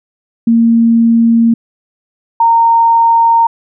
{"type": "tone pair in turn", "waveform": "sine", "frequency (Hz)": [230.4, 921.6], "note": ["A#3", "A#5"], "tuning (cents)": [-20, -20], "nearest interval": "2 octaves", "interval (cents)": 2400, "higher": "second", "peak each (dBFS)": -5, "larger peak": "neither", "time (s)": [[0.47, 1.54], [2.4, 3.47]], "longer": "neither", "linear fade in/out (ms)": 5, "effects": []}